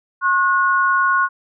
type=tone pair together; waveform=sine; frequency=1083 / 1453.9 Hz; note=C#6 / F#6; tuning=-41 / -31 cents; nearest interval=perfect fourth; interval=510 cents; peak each=-16 dBFS; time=0.21-1.29 s; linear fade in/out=50 ms; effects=none